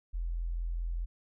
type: tone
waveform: sine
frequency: 42.38 Hz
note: E1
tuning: 49 cents sharp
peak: -31 dBFS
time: 0.13-1.06 s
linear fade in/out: 20 ms
effects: none